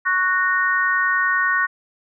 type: chord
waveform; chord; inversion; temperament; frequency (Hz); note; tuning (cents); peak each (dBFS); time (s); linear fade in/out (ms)
sine; F# major; second; just; 1110 / 1480 / 1850; C#6 / F#6 / A#6; +2 / 0 / -14; -22 / -20 / -20; 0.05-1.67; 20
effects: none